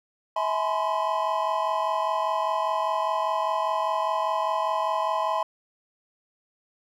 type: tone cluster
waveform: triangle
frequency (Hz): 647 / 847 / 1000 / 1045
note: E5 / G#5 / B5 / C6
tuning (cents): -32 / +34 / +21 / -2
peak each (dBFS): -27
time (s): 0.36-5.43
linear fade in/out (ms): 5
effects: none